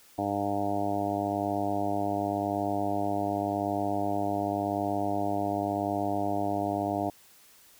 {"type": "harmonic tone", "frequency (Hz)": 100.9, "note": "G#2", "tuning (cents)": -49, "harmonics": [1, 2, 3, 4, 5, 6, 7, 8, 9], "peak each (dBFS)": [-38, -38, -32, -39, -42, -35, -31, -38, -41], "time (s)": [0.18, 7.1], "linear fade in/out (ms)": 5, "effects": ["white hiss -57 dBFS RMS until 7.79 s"]}